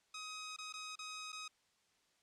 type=tone with dropouts; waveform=10% pulse; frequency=1261 Hz; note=D#6; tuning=23 cents sharp; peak=-36 dBFS; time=0.14-1.48 s; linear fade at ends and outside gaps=5 ms; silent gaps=0.564-0.585 / 0.726-0.737 / 0.956-0.989 / 1.321-1.327 s; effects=white hiss -75 dBFS RMS until 2.22 s + low-pass 7000 Hz 12 dB/octave